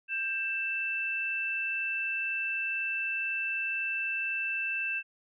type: tone pair together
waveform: sine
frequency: 1580.5 / 2658 Hz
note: G6 / E7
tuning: +14 / +14 cents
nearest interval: major sixth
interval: 900 cents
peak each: -36 / -30 dBFS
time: 0.08-5.03 s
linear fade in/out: 50 ms
effects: none